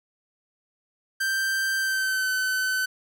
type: tone with pitch glide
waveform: 45% pulse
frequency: 1568 to 1519 Hz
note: G6 to F#6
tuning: 0 to +45 cents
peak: -23 dBFS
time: 1.2-2.86 s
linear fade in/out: 10 ms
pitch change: -55 cents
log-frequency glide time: 1.77-2.3 s
effects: none